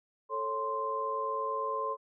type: tone cluster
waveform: sine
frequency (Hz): 441 / 550 / 1044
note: A4 / C#5 / C6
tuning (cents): +4 / -14 / -4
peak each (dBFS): -37 / -38 / -32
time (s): 0.29-1.97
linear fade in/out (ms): 50
effects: none